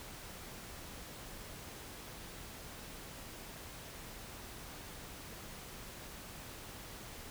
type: silence
effects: pink hiss -49 dBFS RMS until 7.3 s